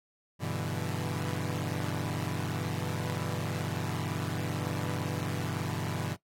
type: chord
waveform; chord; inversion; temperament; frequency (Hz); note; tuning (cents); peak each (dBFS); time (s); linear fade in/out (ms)
sawtooth; E minor seventh; first; equal; 98 / 123.47 / 146.83 / 164.81; G2 / B2 / D3 / E3; 0 / 0 / 0 / 0; -33; 0.39-6.17; 50
effects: noise-tail reverb RT60 0.1 s tail -17 dB re dry + AAC 48 kbps